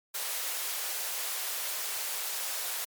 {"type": "high-pass noise", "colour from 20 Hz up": "white", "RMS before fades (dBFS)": -34, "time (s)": [0.14, 2.85], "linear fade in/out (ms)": 10, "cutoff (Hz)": 470, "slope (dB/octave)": 24, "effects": ["MP3 96 kbps"]}